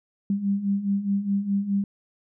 sine beating tone pair, 196 / 200.8 Hz, G3 / G3, 0 / +42 cents, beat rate 4.8 Hz, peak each -28 / -23 dBFS, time 0.3-1.84 s, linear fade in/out 2 ms, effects none

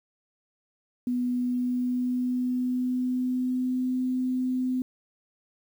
sine tone with pitch glide, 246.9 to 254.9 Hz, B3 to C4, 0 to -45 cents, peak -24 dBFS, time 1.07-4.82 s, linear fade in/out 2 ms, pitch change +55 cents, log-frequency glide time 1.26-4.02 s, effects 9-bit

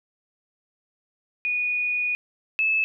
sine tone pair in turn, 2463 / 2609 Hz, D#7 / E7, -18 / -18 cents, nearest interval minor second, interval 100 cents, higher second, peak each -22 / -19 dBFS, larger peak second, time 1.45-2.15 / 2.59-2.84 s, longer first, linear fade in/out 0 ms, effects none

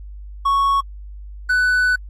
triangle tone pair in turn, 1108.7 / 1493.2 Hz, C#6 / F#6, 0 / +15 cents, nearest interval perfect fourth, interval 515 cents, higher second, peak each -12 dBFS, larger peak neither, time 0.45-0.81 / 1.49-1.96 s, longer second, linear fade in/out 10 ms, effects added 50 Hz sine -32 dBFS peak until 2.09 s + AAC 48 kbps

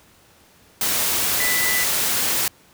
sine tone in noise, 1988 Hz, B6, 11 cents sharp, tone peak -22 dBFS, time 1.4-1.84 s, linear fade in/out 2 ms, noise white, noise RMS -21 dBFS, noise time 0.81-2.48 s, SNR -4 dB, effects pink hiss -53 dBFS RMS until 2.73 s + high-pass 60 Hz 12 dB/octave

